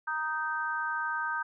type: chord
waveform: sine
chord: Eb major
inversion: second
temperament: just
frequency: 933.4 / 1244.5 / 1555.6 Hz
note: Bb5 / Eb6 / G6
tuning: +2 / 0 / -14 cents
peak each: -35 / -35 / -32 dBFS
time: 0.07-1.43 s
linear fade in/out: 10 ms
effects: none